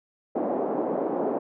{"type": "band-pass noise", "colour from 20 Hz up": "white", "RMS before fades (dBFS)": -27, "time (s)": [0.35, 1.39], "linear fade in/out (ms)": 10, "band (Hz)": [240, 680], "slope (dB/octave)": 24, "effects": []}